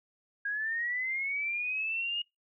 sine linear sweep, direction up, 1624 to 2870 Hz, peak -30 dBFS, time 0.45-2.22 s, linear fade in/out 5 ms, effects noise-tail reverb RT60 0.2 s tail -24 dB re dry

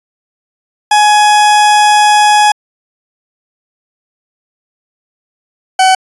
40% pulse tone pair in turn, 839 / 754.7 Hz, G#5 / F#5, +17 / +34 cents, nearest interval major second, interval 183 cents, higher first, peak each -4 dBFS, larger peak neither, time 0.91-2.52 / 5.79-5.95 s, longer first, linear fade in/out 5 ms, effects resampled to 24000 Hz

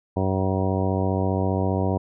harmonic tone, 95 Hz, F#2, 46 cents sharp, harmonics 1 / 2 / 3 / 4 / 5 / 6 / 7 / 8 / 10, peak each -24 / -27 / -29 / -30 / -31 / -32 / -32 / -33 / -34 dBFS, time 0.16-1.98 s, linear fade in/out 10 ms, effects none

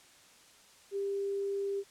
sine tone, 397.2 Hz, G4, 23 cents sharp, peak -31 dBFS, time 0.91-1.84 s, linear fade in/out 50 ms, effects white hiss -59 dBFS RMS until 1.9 s + low-pass 9000 Hz 12 dB/octave

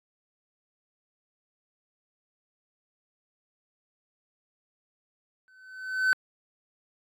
triangle tone with exponential growth, 1520 Hz, F#6, 46 cents sharp, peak -16 dBFS, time 5.48-6.13 s, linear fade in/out 0 ms, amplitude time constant 140 ms, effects AAC 64 kbps

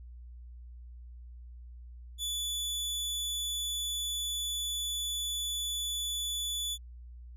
sawtooth tone, 3460 Hz, A7, 30 cents flat, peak -29 dBFS, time 2.18-6.78 s, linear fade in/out 50 ms, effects added 60 Hz sine -45 dBFS peak until 7.36 s + resampled to 32000 Hz

